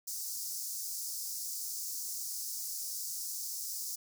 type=high-pass noise; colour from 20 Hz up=pink; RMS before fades=-39 dBFS; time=0.07-3.96 s; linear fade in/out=10 ms; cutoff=5000 Hz; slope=48 dB/octave; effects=none